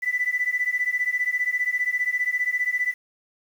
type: beating tone pair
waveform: sine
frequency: 1979 / 1994 Hz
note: B6 / B6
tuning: +3 / +16 cents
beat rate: 15 Hz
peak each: -24 dBFS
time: 0.02-2.94 s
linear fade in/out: 20 ms
effects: tanh soft clip ceiling -14 dBFS + 8-bit